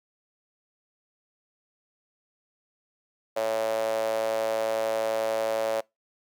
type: tone with high-pass filter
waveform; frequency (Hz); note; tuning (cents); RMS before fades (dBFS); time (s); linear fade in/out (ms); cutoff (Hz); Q
sawtooth; 111.1; A2; +17; -27; 3.36-5.81; 10; 580; 7.8
effects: noise-tail reverb RT60 0.2 s tail -24 dB re dry